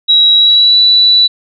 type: tone with pitch glide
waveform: sine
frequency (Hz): 3866 to 3954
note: B7 to B7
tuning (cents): -38 to +1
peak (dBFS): -4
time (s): 0.08-1.28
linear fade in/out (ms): 20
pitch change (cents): +39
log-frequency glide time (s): 0.36-0.78
effects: none